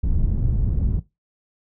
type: low-pass noise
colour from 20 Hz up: pink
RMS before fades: -20 dBFS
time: 0.03-1 s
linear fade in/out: 10 ms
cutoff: 120 Hz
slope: 12 dB/octave
effects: noise-tail reverb RT60 0.2 s tail -18 dB re dry